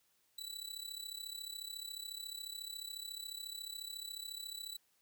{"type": "tone with amplitude modulation", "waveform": "sawtooth", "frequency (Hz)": 3951, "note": "B7", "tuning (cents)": 0, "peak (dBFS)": -37, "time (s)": [0.38, 4.77], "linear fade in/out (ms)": 5, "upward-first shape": "sine", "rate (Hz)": 34.1, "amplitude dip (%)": 80, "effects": ["white hiss -75 dBFS RMS until 5.01 s"]}